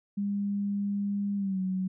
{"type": "tone with pitch glide", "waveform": "sine", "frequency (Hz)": [201.7, 187.11], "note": ["G3", "F#3"], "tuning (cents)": [50, 20], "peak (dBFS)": -27, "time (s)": [0.17, 1.88], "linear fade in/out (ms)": 10, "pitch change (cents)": -130, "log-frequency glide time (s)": [1.36, 1.6], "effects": []}